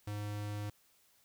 square tone, 103.83 Hz, G#2, in tune, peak -38 dBFS, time 0.07-0.7 s, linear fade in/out 5 ms, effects white hiss -69 dBFS RMS until 1.24 s

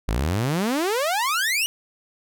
sawtooth exponential sweep, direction up, 49 to 2960 Hz, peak -17 dBFS, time 0.08-1.66 s, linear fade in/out 0 ms, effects none

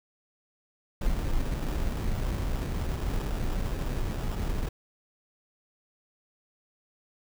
brown noise with sample-and-hold, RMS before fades -29 dBFS, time 1.01-4.69 s, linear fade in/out 5 ms, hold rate 2100 Hz, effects none

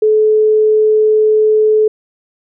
sine tone, 430.8 Hz, A4, 37 cents flat, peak -7 dBFS, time 0.02-1.88 s, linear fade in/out 5 ms, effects none

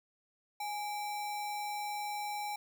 sine tone with sample-and-hold, 830.6 Hz, G#5, in tune, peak -35 dBFS, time 0.6-2.56 s, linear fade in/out 5 ms, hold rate 3150 Hz, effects none

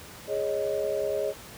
sine chord, Ab suspended fourth, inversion none, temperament equal with one note detuned, 415.3 / 551.8 / 622.3 Hz, Ab4 / Db5 / Eb5, 0 / -8 / 0 cents, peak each -30 dBFS, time 0.27-1.34 s, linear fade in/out 50 ms, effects pink hiss -45 dBFS RMS until 1.57 s + high-pass 60 Hz 12 dB/octave

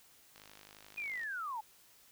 click train, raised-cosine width 0.2 ms, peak -36 dBFS, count 46, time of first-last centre 0.36-1.234 s, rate 51.5 Hz
sine linear sweep, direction down, 2489 to 830.6 Hz, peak -37 dBFS, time 0.97-1.61 s, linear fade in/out 10 ms
effects white hiss -63 dBFS RMS until 2.11 s

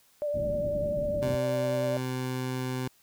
sine tone with vibrato, 587.3 Hz, D5, in tune, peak -27 dBFS, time 0.22-1.97 s, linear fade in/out 0 ms, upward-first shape triangle, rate 10 Hz, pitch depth 32 cents each way
white low-pass noise, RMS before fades -36 dBFS, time 0.34-1.36 s, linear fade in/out 10 ms, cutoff 260 Hz, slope 24 dB/octave
20% pulse tone, 128.3 Hz, C3, 34 cents flat, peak -25 dBFS, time 1.22-2.88 s, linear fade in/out 5 ms
effects white hiss -63 dBFS RMS until 3.02 s

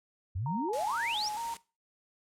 sine exponential sweep, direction up, 82.41 to 5970 Hz, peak -31 dBFS, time 0.35-1.29 s, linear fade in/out 10 ms
sine tone with vibrato, 886 Hz, A5, 12 cents sharp, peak -34 dBFS, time 0.46-1.54 s, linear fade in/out 2 ms, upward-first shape square, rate 2.2 Hz, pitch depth 79 cents each way
white noise, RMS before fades -44 dBFS, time 0.73-1.57 s, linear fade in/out 2 ms
effects noise-tail reverb RT60 0.3 s tail -19 dB re dry + low-pass 10000 Hz 12 dB/octave

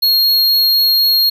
square tone, 4276 Hz, C8, 37 cents sharp, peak -10 dBFS, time 0.02-1.3 s, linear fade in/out 10 ms, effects none

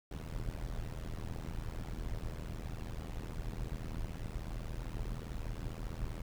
brown noise with amplitude modulation, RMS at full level -36 dBFS, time 0.11-6.22 s, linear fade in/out 5 ms, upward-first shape sine, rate 80.1 Hz, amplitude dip 100%, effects none

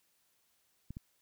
clicks, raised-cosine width 5 ms, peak -30 / -30 dBFS, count 2, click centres 0.906 / 0.969 s, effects white hiss -74 dBFS RMS until 1.21 s

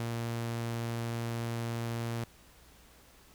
sawtooth tone, 116.54 Hz, A#2, in tune, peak -29 dBFS, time 0-2.24 s, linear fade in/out 0 ms, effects added 60 Hz sine -62 dBFS peak until 3.34 s + pink hiss -59 dBFS RMS until 3.34 s

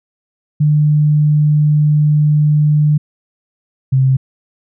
sine tone pair in turn, 150 / 132.57 Hz, D3 / C3, +37 / +23 cents, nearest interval major second, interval 214 cents, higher first, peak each -8 dBFS, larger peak neither, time 0.6-2.98 / 3.92-4.17 s, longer first, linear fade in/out 10 ms, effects none

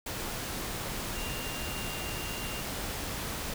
sine tone in noise, 2788 Hz, F7, 4 cents flat, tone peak -42 dBFS, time 1.15-2.61 s, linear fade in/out 5 ms, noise pink, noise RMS -36 dBFS, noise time 0.06-3.54 s, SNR -9 dB, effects none

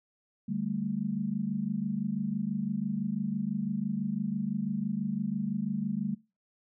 sine chord, D suspended fourth, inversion none, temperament equal with one note detuned, 146.83 / 196 / 222 Hz, D3 / G3 / A3, 0 / 0 / +16 cents, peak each -38 / -32 / -33 dBFS, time 0.48-6.15 s, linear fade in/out 10 ms, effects noise-tail reverb RT60 0.3 s tail -24 dB re dry

